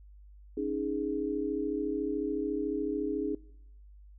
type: chord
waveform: sine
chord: C# suspended second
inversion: none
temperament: equal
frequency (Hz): 277.2 / 311.1 / 415.3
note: C#4 / D#4 / G#4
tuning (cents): 0 / 0 / 0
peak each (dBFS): -35 / -34 / -33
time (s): 0.57-3.35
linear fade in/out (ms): 5
effects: noise-tail reverb RT60 0.8 s tail -23 dB re dry + added 50 Hz sine -50 dBFS peak until 4.18 s